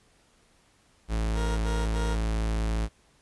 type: tone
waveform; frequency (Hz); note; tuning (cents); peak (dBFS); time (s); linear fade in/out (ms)
45% pulse; 54.6; A1; -13; -25; 1.08-2.89; 50
type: tone bursts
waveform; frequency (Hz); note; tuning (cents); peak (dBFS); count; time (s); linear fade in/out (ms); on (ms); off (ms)
20% pulse; 470; A#4; +14; -29; 3; 1.34-2.174; 50; 250; 42
effects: pink hiss -63 dBFS RMS until 3.21 s + resampled to 24000 Hz